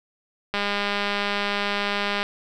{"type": "click train", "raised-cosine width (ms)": 0.3, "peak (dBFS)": -9, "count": 344, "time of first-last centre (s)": [0.54, 2.23], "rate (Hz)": 203, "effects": []}